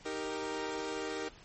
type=chord; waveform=sawtooth; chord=Eb major; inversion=none; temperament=equal; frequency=311.1 / 392 / 466.2 Hz; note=Eb4 / G4 / Bb4; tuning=0 / 0 / 0 cents; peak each=-37 / -36 / -35 dBFS; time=0.05-1.29 s; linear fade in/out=10 ms; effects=pink hiss -56 dBFS RMS until 1.44 s + MP3 32 kbps